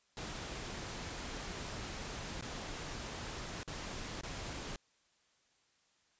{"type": "noise with dropouts", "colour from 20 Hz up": "pink", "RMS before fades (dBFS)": -43, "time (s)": [0.17, 4.76], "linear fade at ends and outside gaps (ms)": 1, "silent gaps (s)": [[2.411, 2.424], [3.632, 3.677], [4.211, 4.234]], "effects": ["white hiss -73 dBFS RMS until 6.19 s", "resampled to 16000 Hz"]}